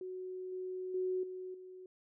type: tone with level steps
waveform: sine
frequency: 370 Hz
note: F#4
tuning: in tune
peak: -40 / -38 / -32 / -41 / -48 dBFS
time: 0.01-1.86 s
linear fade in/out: 2 ms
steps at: 0.52 / 0.94 / 1.23 / 1.54 s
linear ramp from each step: 5 ms
effects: none